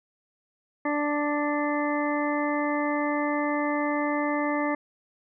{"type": "harmonic tone", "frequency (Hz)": 293.7, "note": "D4", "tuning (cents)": 0, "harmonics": [1, 2, 3, 4, 6, 7], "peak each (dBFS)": [-27, -30, -32, -33, -35, -35], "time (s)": [0.85, 4.75], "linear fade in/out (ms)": 5, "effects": []}